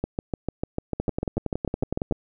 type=two click trains; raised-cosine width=2 ms; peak=-12 / -12 dBFS; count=15 / 13; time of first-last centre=0.04-2.123 / 1-2.111 s; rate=6.72 / 10.8 Hz; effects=none